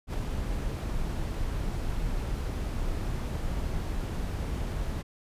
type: noise with ADSR envelope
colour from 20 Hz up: brown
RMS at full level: -28 dBFS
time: 0.07-5.03 s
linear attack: 68 ms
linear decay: 7 ms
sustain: -3 dB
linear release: 22 ms
effects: resampled to 32000 Hz